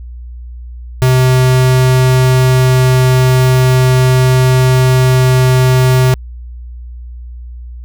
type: tone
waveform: square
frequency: 128.6 Hz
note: C3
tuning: 30 cents flat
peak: -7 dBFS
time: 1.02-6.14 s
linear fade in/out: 0 ms
effects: added 60 Hz sine -25 dBFS peak until 7.84 s